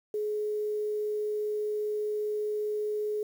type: tone with quantisation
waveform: sine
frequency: 422.5 Hz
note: G#4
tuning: 30 cents sharp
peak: -28 dBFS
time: 0.14-3.23 s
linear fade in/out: 2 ms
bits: 9
effects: none